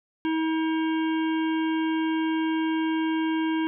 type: harmonic tone with a mistuned harmonic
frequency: 320 Hz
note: D#4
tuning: 49 cents sharp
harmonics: 1 / 3 / 5 / 7 / 9 / 10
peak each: -23 / -33 / -37 / -40 / -42 / -43 dBFS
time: 0.25-3.67 s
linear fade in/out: 0 ms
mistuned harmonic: 9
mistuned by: -53 cents
effects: none